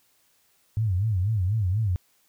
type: tone with vibrato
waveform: sine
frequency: 100.4 Hz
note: G2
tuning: 42 cents sharp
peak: -21 dBFS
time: 0.77-1.96 s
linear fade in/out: 0 ms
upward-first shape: sine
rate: 4.1 Hz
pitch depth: 210 cents each way
effects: white hiss -65 dBFS RMS until 2.28 s